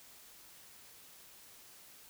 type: silence
effects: white hiss -57 dBFS RMS until 2.09 s